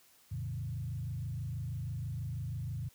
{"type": "tone with frequency modulation", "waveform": "sine", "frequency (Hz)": 116.54, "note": "A#2", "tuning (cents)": 0, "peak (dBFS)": -35, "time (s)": [0.31, 2.89], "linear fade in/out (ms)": 10, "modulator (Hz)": 26.2, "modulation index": 1.3, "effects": ["white hiss -64 dBFS RMS until 2.94 s"]}